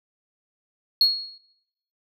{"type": "tone with exponential decay", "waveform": "sine", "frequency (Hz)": 4313, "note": "C#8", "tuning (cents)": -48, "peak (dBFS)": -10, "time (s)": [1.01, 1.38], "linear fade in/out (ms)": 2, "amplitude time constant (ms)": 80, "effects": ["noise-tail reverb RT60 0.8 s tail -19 dB re dry", "tanh soft clip ceiling -12 dBFS"]}